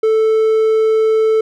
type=tone; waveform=triangle; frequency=440 Hz; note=A4; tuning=in tune; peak=-8 dBFS; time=0.03-1.41 s; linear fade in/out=5 ms; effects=none